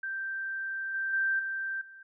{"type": "tone with level steps", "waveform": "sine", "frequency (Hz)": 1568, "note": "G6", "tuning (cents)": 0, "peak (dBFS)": [-32, -29, -25, -31, -47], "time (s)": [0.03, 2.03], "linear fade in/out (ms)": 5, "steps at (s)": [0.94, 1.13, 1.39, 1.81], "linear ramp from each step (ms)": 5, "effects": []}